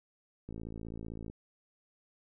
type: click train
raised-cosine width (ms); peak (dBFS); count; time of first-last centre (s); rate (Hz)
3; -30; 46; 0.49-1.299; 55.6
effects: none